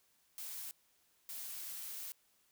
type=noise bursts at uneven times; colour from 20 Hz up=blue; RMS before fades=-45 dBFS; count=2; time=0.38-0.71 / 1.29-2.12 s; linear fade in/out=0 ms; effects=white hiss -73 dBFS RMS until 2.51 s